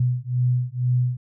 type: beating tone pair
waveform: sine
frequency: 123.47 / 125.57 Hz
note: B2 / B2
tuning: 0 / +29 cents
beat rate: 2.1 Hz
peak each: -22 dBFS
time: 0-1.17 s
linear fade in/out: 5 ms
effects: none